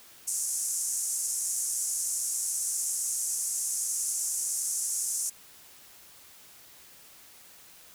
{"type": "band-pass noise", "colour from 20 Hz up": "pink", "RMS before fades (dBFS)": -31, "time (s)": [0.27, 5.3], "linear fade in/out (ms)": 10, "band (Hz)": [6200, 11000], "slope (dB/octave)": 48, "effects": ["white hiss -53 dBFS RMS until 7.94 s"]}